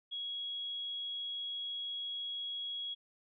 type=tone; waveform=sine; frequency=3322 Hz; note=G#7; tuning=in tune; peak=-37 dBFS; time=0.11-2.95 s; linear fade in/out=20 ms; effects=none